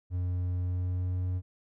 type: tone with pitch glide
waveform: triangle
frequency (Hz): 90 to 91.05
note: F#2 to F#2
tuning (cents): -47 to -27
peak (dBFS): -26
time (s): 0.1-1.42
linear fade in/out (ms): 50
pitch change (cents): +20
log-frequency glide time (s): 0.62-1.25
effects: none